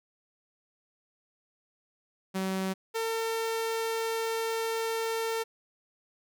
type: tone pair in turn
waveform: sawtooth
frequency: 190 / 451.9 Hz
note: F#3 / A4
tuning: +46 / +46 cents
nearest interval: octave + minor third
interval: 1500 cents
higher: second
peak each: -25 dBFS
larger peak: neither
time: 2.34-2.74 / 2.94-5.44 s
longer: second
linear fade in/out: 20 ms
effects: none